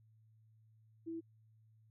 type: tone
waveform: sine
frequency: 329.6 Hz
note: E4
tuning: in tune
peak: -40 dBFS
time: 1.06-1.21 s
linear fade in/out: 20 ms
effects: added 110 Hz sine -64 dBFS peak until 1.9 s